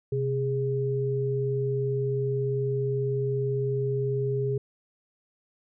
sine tone pair together, 129.61 / 411.5 Hz, C3 / G#4, -16 / -16 cents, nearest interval octave + minor sixth, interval 2000 cents, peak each -27 dBFS, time 0.12-4.58 s, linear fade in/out 5 ms, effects none

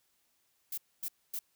violet noise bursts, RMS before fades -37 dBFS, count 3, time 0.72-1.391 s, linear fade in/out 5 ms, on 57 ms, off 250 ms, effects white hiss -74 dBFS RMS until 1.55 s

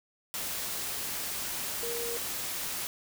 sine tone in noise, 470 Hz, A#4, 14 cents sharp, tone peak -35 dBFS, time 1.83-2.17 s, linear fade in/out 0 ms, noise white, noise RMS -35 dBFS, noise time 0.34-2.87 s, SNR -3 dB, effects none

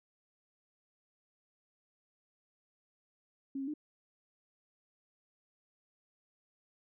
sine tone with pitch steps, 272.7 / 270 / 301.1 Hz, C#4 / C#4 / D4, -28 / -45 / +43 cents, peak -35 dBFS, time 3.55-3.739 s, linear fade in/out 5 ms, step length 63 ms, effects none

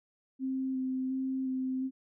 sine tone with vibrato, 261.6 Hz, C4, in tune, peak -30 dBFS, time 0.39-1.91 s, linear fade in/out 50 ms, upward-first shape square, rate 1.4 Hz, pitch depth 12 cents each way, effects none

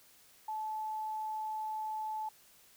sine tone, 867 Hz, A5, 26 cents flat, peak -35 dBFS, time 0.48-2.29 s, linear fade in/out 5 ms, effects white hiss -62 dBFS RMS until 2.76 s

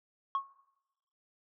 sine tone with exponential decay, 1095 Hz, C#6, 22 cents flat, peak -23 dBFS, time 0.35-0.47 s, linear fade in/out 1 ms, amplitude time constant 26 ms, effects noise-tail reverb RT60 0.9 s tail -20 dB re dry + tanh soft clip ceiling -25 dBFS

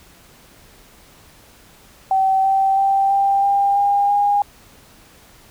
sine tone with pitch steps, 768 / 775.6 / 783.2 / 791 / 798.8 / 806.6 / 814.6 Hz, G5 / G5 / G5 / G5 / G5 / G5 / G#5, -36 / -19 / -2 / +15 / +32 / +49 / -34 cents, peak -13 dBFS, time 2.11-4.42 s, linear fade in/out 2 ms, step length 330 ms, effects pink hiss -48 dBFS RMS until 5.5 s

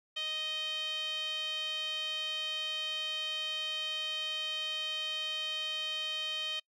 sawtooth tone with band-pass filter, 622.3 Hz, D#5, in tune, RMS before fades -36 dBFS, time 0.16-6.6 s, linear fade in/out 10 ms, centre 3200 Hz, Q 7.3, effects noise-tail reverb RT60 0.1 s tail -26 dB re dry

